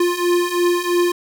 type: beating tone pair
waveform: square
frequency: 349.2 / 352.2 Hz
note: F4 / F4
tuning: 0 / +15 cents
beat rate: 3 Hz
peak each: -21 / -18 dBFS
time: 0-1.12 s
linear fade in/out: 5 ms
effects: none